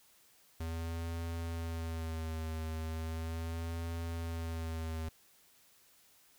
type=tone with vibrato; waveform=square; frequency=81.7 Hz; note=E2; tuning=15 cents flat; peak=-37 dBFS; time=0.6-5.09 s; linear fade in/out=5 ms; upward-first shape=sine; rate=0.37 Hz; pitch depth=39 cents each way; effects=white hiss -65 dBFS RMS until 6.38 s